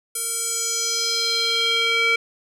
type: tone with band-pass filter sweep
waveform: square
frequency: 459.7 Hz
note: A#4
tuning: 24 cents flat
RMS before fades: -22 dBFS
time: 0.15-2.16 s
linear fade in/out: 5 ms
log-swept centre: 10000 to 2300 Hz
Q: 3.1
effects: none